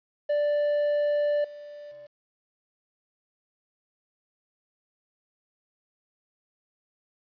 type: tone with level steps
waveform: triangle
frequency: 587.3 Hz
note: D5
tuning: in tune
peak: -20 / -38 / -41 dBFS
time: 0.29-2.07 s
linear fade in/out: 10 ms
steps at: 1.44 / 1.91 s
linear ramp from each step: 5 ms
effects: resampled to 11025 Hz + 10-bit